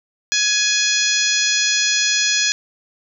harmonic tone with a mistuned harmonic, 839 Hz, G#5, 17 cents sharp, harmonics 2 / 3 / 4 / 5 / 6 / 7 / 8, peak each -23 / -23 / -23 / -23 / -23 / -23 / -23 dBFS, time 0.32-2.52 s, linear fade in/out 0 ms, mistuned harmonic 3, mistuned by -17 cents, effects none

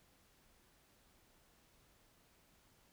silence, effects pink hiss -70 dBFS RMS until 2.92 s

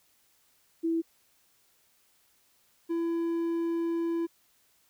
sine / triangle tone pair in turn, 329.6 / 335 Hz, E4 / E4, 0 / +28 cents, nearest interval unison, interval 28 cents, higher second, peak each -25 dBFS, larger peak neither, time 0.83-1.02 / 2.89-4.27 s, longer second, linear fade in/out 20 ms, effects white hiss -67 dBFS RMS until 4.89 s

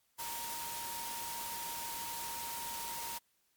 sine tone in noise, 932.3 Hz, A#5, in tune, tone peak -43 dBFS, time 0.18-3.19 s, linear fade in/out 20 ms, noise white, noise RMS -42 dBFS, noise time 0.18-3.19 s, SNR -4 dB, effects white hiss -75 dBFS RMS until 3.56 s + MP3 96 kbps

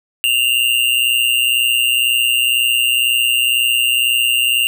square tone with amplitude modulation, 2794 Hz, F7, in tune, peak -10 dBFS, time 0.24-4.67 s, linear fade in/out 0 ms, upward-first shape sine, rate 122 Hz, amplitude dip 70%, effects none

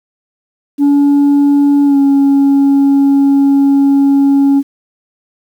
sine tone with pitch glide, 284.9 to 277.8 Hz, C#4 to C#4, +48 to +4 cents, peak -3 dBFS, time 0.78-4.63 s, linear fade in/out 50 ms, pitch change -44 cents, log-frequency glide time 1.85-1.97 s, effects tanh soft clip ceiling -5 dBFS + 7-bit

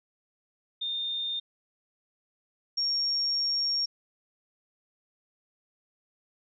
sine tone pair in turn, 3632 / 5546 Hz, A#7 / F8, -46 / -13 cents, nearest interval perfect fifth, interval 733 cents, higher second, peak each -29 / -25 dBFS, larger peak second, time 0.81-1.4 / 2.77-3.86 s, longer second, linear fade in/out 10 ms, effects none

